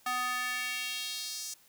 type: tone with high-pass filter sweep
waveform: square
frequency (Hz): 249.6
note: B3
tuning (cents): +19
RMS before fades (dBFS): -35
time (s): 0.06-1.54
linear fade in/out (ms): 5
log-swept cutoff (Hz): 1000 to 6300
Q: 2.1
effects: white hiss -62 dBFS RMS until 1.68 s